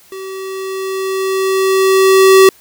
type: tone with level ramp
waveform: square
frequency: 382.7 Hz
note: G4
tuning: 42 cents flat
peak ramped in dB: -26 to -3 dBFS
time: 0.12-2.49 s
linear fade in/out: 2 ms
effects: white hiss -46 dBFS RMS until 2.6 s